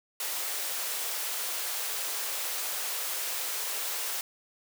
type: high-pass noise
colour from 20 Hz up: white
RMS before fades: -33 dBFS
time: 0.2-4.21 s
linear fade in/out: 2 ms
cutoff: 420 Hz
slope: 24 dB/octave
effects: none